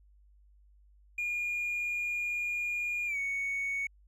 triangle tone with pitch glide, 2426 to 2225 Hz, D#7 to C#7, -44 to +6 cents, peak -28 dBFS, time 1.18-3.87 s, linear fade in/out 5 ms, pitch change -150 cents, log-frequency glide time 3.06-3.18 s, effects tanh soft clip ceiling -26 dBFS + added 50 Hz sine -58 dBFS peak until 4.07 s

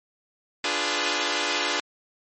5% pulse chord, D diminished seventh, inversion none, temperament equal with one note detuned, 293.7 / 349.2 / 415.3 / 497.9 Hz, D4 / F4 / Ab4 / Cb5, 0 / 0 / 0 / +14 cents, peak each -18 dBFS, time 0.64-1.8 s, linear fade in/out 2 ms, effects MP3 32 kbps

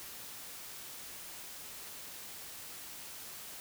silence, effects white hiss -47 dBFS RMS until 3.6 s

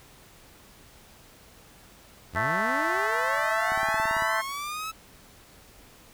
sawtooth linear sweep, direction up, 73.42 to 1313 Hz, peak -28 dBFS, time 2.33-4.92 s, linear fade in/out 20 ms
harmonic tone, 220 Hz, A3, in tune, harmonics 3 / 4 / 5 / 6 / 7 / 8 / 9, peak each -32 / -32 / -32 / -32 / -32 / -32 / -32 dBFS, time 2.35-4.42 s, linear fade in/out 20 ms
click train, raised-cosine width 3 ms, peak -28 dBFS, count 10, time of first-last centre 3.72-4.223 s, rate 17.9 Hz
effects pink hiss -53 dBFS RMS until 6.13 s

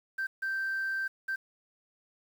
sine tone bursts at uneven times, 1564 Hz, G6, 4 cents flat, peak -28 dBFS, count 3, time 0.18-0.27 / 0.42-1.08 / 1.28-1.36 s, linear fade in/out 10 ms, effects tanh soft clip ceiling -27 dBFS + 9-bit

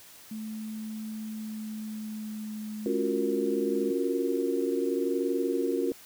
sine tone with pitch glide, 217.9 to 212.4 Hz, A3 to G#3, -17 to +39 cents, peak -34 dBFS, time 0.31-3.91 s, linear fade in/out 5 ms, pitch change -44 cents, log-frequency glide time 1.18-3.53 s
sine chord, Gb major seventh, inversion second, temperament equal, 277.2 / 349.2 / 370 / 466.2 Hz, Db4 / F4 / Gb4 / Bb4, 0 / 0 / 0 / 0 cents, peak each -31 dBFS, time 2.86-5.92 s, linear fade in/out 2 ms
effects white hiss -51 dBFS RMS until 6.05 s

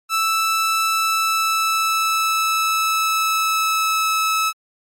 sawtooth tone with pitch glide, 1318.5 to 1300.3 Hz, E6 to E6, 0 to -24 cents, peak -13 dBFS, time 0.09-4.53 s, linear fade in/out 50 ms, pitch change -24 cents, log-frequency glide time 0.9-4.15 s, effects MP3 64 kbps

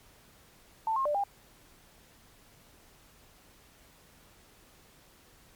sine tone with pitch steps, 888 / 1070 / 591 / 803 Hz, A5 / C6 / D5 / G5, +16 / +38 / +11 / +41 cents, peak -26 dBFS, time 0.87-1.238 s, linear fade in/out 2 ms, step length 92 ms, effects pink hiss -59 dBFS RMS until 5.55 s + MP3 96 kbps

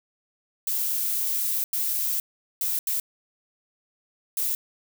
violet noise bursts at uneven times, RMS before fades -26 dBFS, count 5, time 0.67-1.64 / 1.73-2.2 / 2.61-2.79 / 2.87-3 / 4.37-4.55 s, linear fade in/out 2 ms, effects none

